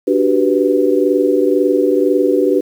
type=chord; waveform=sine; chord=G major seventh; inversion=second; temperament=equal; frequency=293.7 / 370 / 392 / 493.9 Hz; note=D4 / F#4 / G4 / B4; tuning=0 / 0 / 0 / 0 cents; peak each=-16 dBFS; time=0.07-2.61 s; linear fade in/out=10 ms; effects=7-bit